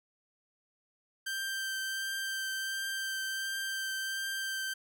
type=tone with vibrato; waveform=sawtooth; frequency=1568 Hz; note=G6; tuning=in tune; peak=-30 dBFS; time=1.26-4.74 s; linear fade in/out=10 ms; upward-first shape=triangle; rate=1.4 Hz; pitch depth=14 cents each way; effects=none